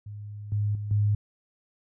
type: tone with level steps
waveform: sine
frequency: 103.83 Hz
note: G#2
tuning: in tune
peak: -36 / -23 / -30 / -20 dBFS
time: 0.06-1.15 s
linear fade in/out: 5 ms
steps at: 0.52 / 0.75 / 0.91 s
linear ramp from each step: 2 ms
effects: none